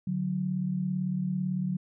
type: tone pair together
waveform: sine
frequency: 146.83 / 184.79 Hz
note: D3 / F#3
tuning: 0 / -2 cents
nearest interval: major third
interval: 398 cents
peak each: -33 / -28 dBFS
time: 0.07-1.77 s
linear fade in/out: 5 ms
effects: none